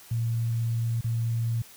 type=tone with dropouts; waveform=sine; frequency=115.6 Hz; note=A#2; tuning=14 cents flat; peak=-24 dBFS; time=0.11-1.62 s; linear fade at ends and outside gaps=5 ms; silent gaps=1.01-1.043 s; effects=white hiss -50 dBFS RMS until 1.76 s